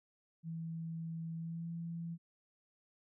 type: tone with pitch glide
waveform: sine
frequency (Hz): 164 to 167.74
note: E3 to E3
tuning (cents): -9 to +30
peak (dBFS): -39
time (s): 0.43-2.18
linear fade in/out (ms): 50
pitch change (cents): +39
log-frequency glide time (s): 1.36-1.68
effects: none